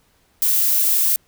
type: noise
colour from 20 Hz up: violet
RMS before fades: -17 dBFS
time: 0.42-1.16 s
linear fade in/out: 0 ms
effects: pink hiss -60 dBFS RMS until 1.27 s